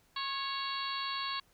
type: harmonic tone with a mistuned harmonic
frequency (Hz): 554.4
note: C#5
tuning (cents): 0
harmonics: 2 / 3 / 4 / 5 / 6 / 7 / 8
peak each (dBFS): -37 / -44 / -46 / -44 / -44 / -42 / -41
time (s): 0.16-1.4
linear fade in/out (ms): 5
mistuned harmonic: 2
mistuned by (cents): -32
effects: pink hiss -68 dBFS RMS until 1.53 s